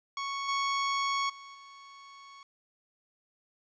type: tone with level steps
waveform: sawtooth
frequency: 1108.7 Hz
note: C#6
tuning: in tune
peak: -29 / -24 / -42 / -45 dBFS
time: 0.17-2.43 s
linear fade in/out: 2 ms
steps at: 0.48 / 1.29 / 1.54 s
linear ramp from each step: 10 ms
effects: resampled to 16000 Hz + 11-bit